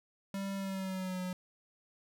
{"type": "tone with pitch glide", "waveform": "square", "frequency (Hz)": [196, 182.87], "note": ["G3", "F#3"], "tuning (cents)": [0, -20], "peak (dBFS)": -36, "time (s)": [0.34, 1.33], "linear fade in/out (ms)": 2, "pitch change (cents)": -120, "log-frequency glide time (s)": [0.56, 1.21], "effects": []}